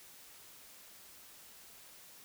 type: silence
effects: white hiss -56 dBFS RMS until 2.24 s